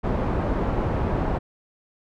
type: low-pass noise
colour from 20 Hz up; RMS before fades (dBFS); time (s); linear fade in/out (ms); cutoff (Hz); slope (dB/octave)
pink; -24; 0.03-1.39; 20; 890; 12
effects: none